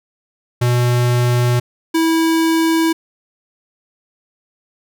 square tone pair in turn, 122.1 / 326 Hz, B2 / E4, -19 / -19 cents, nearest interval octave + perfect fourth, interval 1700 cents, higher second, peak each -13 dBFS, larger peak neither, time 0.61-1.6 / 1.94-2.93 s, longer neither, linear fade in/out 10 ms, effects none

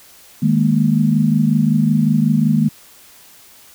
sine chord, D# suspended fourth, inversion none, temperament equal, 155.56 / 207.7 / 233.1 Hz, D#3 / G#3 / A#3, 0 / 0 / 0 cents, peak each -16 dBFS, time 0.42-2.69 s, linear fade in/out 10 ms, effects white hiss -45 dBFS RMS until 3.74 s

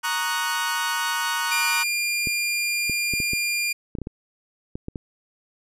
sawtooth chord, D# minor seventh, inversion second, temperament equal, 932.3 / 1108.7 / 1244.5 / 1480 Hz, A#5 / C#6 / D#6 / F#6, 0 / 0 / 0 / 0 cents, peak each -24 / -27 / -28 / -23 dBFS, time 0.03-1.84 s, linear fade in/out 20 ms
sawtooth tone, 2400 Hz, D7, 37 cents sharp, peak -19 dBFS, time 1.51-3.73 s, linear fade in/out 10 ms
clicks, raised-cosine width 3 ms, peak -18 dBFS, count 12, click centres 2.272 / 2.897 / 3.137 / 3.202 / 3.334 / 3.952 / 3.986 / 4.017 / 4.071 / 4.755 / 4.884 / 4.958 s
effects resampled to 32000 Hz

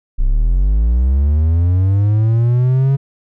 triangle linear sweep, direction up, 30 to 138.59 Hz, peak -8 dBFS, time 0.18-2.97 s, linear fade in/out 20 ms, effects none

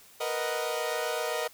sawtooth chord, B major seventh, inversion third, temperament equal, 466.2 / 493.9 / 622.3 / 740 Hz, A#4 / B4 / D#5 / F#5, 0 / 0 / 0 / 0 cents, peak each -30 / -32 / -29 / -34 dBFS, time 0.2-1.48 s, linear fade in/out 10 ms, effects white hiss -55 dBFS RMS until 1.53 s

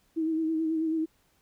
sine tone with vibrato, 320.1 Hz, D#4, 49 cents sharp, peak -25 dBFS, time 0.16-1.06 s, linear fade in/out 20 ms, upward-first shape sine, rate 9.2 Hz, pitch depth 35 cents each way, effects pink hiss -68 dBFS RMS until 1.41 s

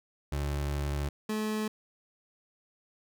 30% pulse tone pair in turn, 71.8 / 215.2 Hz, D2 / A3, -39 / -38 cents, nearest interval octave + perfect fifth, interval 1901 cents, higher second, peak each -27 dBFS, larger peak neither, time 0.32-1.09 / 1.29-1.68 s, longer first, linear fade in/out 5 ms, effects none

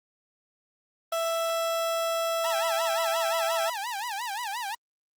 30% pulse tone, 662 Hz, E5, 7 cents sharp, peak -23 dBFS, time 1.12-3.7 s, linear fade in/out 5 ms
sawtooth tone with vibrato, 880 Hz, A5, in tune, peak -27 dBFS, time 2.44-4.75 s, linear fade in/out 5 ms, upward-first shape sine, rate 5.7 Hz, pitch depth 210 cents each way
effects Opus 24 kbps

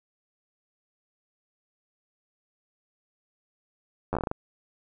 slowing click train, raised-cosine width 1 ms, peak -14 dBFS, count 9, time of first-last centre 4.13-4.314 s, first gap 10 ms, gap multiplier 1.23, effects none

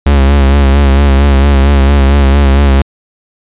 45% pulse tone with vibrato, 69.3 Hz, C#2, in tune, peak -4 dBFS, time 0.06-2.82 s, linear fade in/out 5 ms, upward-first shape sine, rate 4.4 Hz, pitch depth 51 cents each way, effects resampled to 8000 Hz

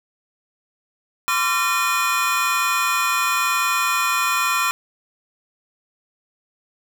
square tone cluster, 1029 / 1150 / 1368 / 1826 / 2458 Hz, C6 / D6 / F6 / A#6 / D#7, -29 / -37 / -36 / -36 / -22 cents, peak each -26 / -25 / -24 / -30 / -24 dBFS, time 1.28-4.71 s, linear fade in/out 0 ms, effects none

